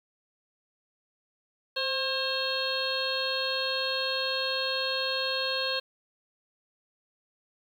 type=harmonic tone with a mistuned harmonic; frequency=536 Hz; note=C5; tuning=42 cents sharp; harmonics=1 / 2 / 3 / 5 / 6 / 7 / 8; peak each=-33 / -38 / -35 / -36 / -36 / -37 / -32 dBFS; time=1.76-5.8 s; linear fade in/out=10 ms; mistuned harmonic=1; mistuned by=-39 cents; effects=9-bit